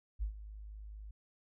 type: tone with ADSR envelope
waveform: sine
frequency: 52.2 Hz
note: G#1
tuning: 10 cents sharp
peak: -31 dBFS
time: 0.19-1.11 s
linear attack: 33 ms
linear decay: 100 ms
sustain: -14 dB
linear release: 4 ms
effects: none